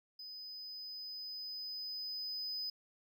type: tone with level ramp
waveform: triangle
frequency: 5010 Hz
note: D#8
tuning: 11 cents sharp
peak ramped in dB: -45 to -36 dBFS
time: 0.19-2.7 s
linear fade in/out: 5 ms
effects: none